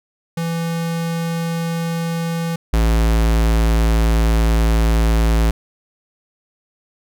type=tone pair in turn; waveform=square; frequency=166.7 / 55.63 Hz; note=E3 / A1; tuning=+20 / +20 cents; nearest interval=octave + perfect fifth; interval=1900 cents; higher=first; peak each=-20 / -13 dBFS; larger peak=second; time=0.37-2.56 / 2.73-5.51 s; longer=second; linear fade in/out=5 ms; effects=none